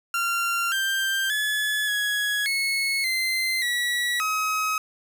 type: tone with pitch steps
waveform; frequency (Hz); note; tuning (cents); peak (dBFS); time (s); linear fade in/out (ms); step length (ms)
30% pulse; 1381 / 1576 / 1711 / 1673 / 2189 / 2073 / 1937 / 1272; F6 / G6 / A6 / G#6 / C#7 / C7 / B6 / D#6; -20 / +9 / -49 / +12 / -22 / -17 / -34 / +38; -20; 0.14-4.78; 2; 580
effects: none